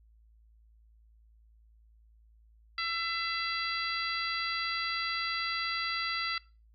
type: harmonic tone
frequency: 671 Hz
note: E5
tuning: 31 cents sharp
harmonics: 2 / 3 / 4 / 5 / 6 / 7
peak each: -36 / -36 / -41 / -43 / -41 / -37 dBFS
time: 2.78-6.38 s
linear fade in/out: 2 ms
effects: noise-tail reverb RT60 0.3 s tail -21 dB re dry + added 55 Hz sine -58 dBFS peak until 6.74 s